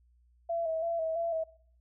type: tone with vibrato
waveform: sine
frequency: 659.3 Hz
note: E5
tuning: in tune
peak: -29 dBFS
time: 0.49-1.44 s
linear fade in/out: 10 ms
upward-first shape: square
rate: 3 Hz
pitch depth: 38 cents each way
effects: noise-tail reverb RT60 0.6 s tail -22 dB re dry + added 60 Hz sine -62 dBFS peak until 1.8 s